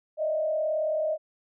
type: tone with frequency modulation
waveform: sine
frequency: 622.3 Hz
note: D#5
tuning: in tune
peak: -24 dBFS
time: 0.17-1.18 s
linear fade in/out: 50 ms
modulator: 38.5 Hz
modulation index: 0.66
effects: none